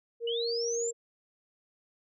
sine tone, 466.2 Hz, A#4, in tune, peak -30 dBFS, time 0.2-0.93 s, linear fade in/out 50 ms
sine linear sweep, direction up, 2872 to 7459 Hz, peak -33 dBFS, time 0.27-0.91 s, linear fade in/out 5 ms
effects none

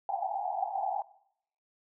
white band-pass noise, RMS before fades -33 dBFS, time 0.09-1.02 s, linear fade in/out 2 ms, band 720 to 830 Hz, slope 96 dB/octave, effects noise-tail reverb RT60 0.7 s tail -20 dB re dry

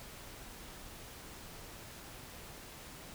silence, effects pink hiss -50 dBFS RMS until 3.14 s

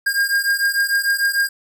square beating tone pair, 1612 / 1618.7 Hz, G6 / G#6, +48 / -45 cents, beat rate 6.7 Hz, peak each -19 / -21 dBFS, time 0.06-1.49 s, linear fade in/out 10 ms, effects none

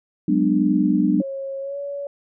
sine chord, G# half-diminished seventh, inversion third, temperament just, 186.89 / 207.7 / 249.2 / 299 Hz, F#3 / G#3 / B3 / D4, +18 / 0 / +16 / +31 cents, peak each -21 / -22 / -22 / -19 dBFS, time 0.28-1.22 s, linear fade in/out 5 ms
sine tone with pitch glide, 544 to 565.8 Hz, C#5 to C#5, -33 to +35 cents, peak -26 dBFS, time 1.2-2.07 s, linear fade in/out 2 ms, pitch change +68 cents, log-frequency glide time 1.6-1.78 s
effects none

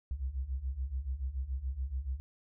sine beating tone pair, 61.74 / 68.74 Hz, B1 / C#2, 0 / -14 cents, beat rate 7 Hz, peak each -38 / -35 dBFS, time 0.11-2.2 s, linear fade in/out 0 ms, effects none

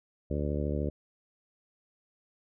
harmonic tone, 73.42 Hz, D2, in tune, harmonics 1 / 2 / 3 / 4 / 5 / 6 / 7 / 8, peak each -32 / -35 / -37 / -38 / -39 / -40 / -40 / -41 dBFS, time 0.3-0.9 s, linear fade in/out 10 ms, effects none

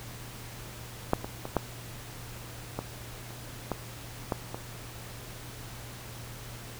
clicks, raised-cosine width 1 ms, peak -8 / -20 / -21 / -10 / -17 / -30 / -15 / -13 / -20 dBFS, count 9, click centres 1.134 / 1.245 / 1.454 / 1.567 / 2.79 / 3.306 / 3.717 / 4.322 / 4.545 s, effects added 118 Hz sine -45 dBFS peak until 6.79 s + pink hiss -45 dBFS RMS until 6.79 s

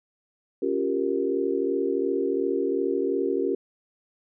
sine chord, G half-diminished seventh, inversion second, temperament equal, 277.2 / 349.2 / 392 / 466.2 Hz, Db4 / F4 / G4 / Bb4, 0 / 0 / 0 / 0 cents, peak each -29 / -29 / -26 / -29 dBFS, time 0.62-3.55 s, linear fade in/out 5 ms, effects none

